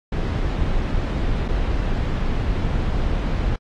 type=noise with dropouts; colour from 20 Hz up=brown; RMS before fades=-21 dBFS; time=0.12-3.56 s; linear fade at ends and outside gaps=5 ms; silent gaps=1.482-1.485 s; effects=low-pass 4000 Hz 12 dB/octave + AAC 48 kbps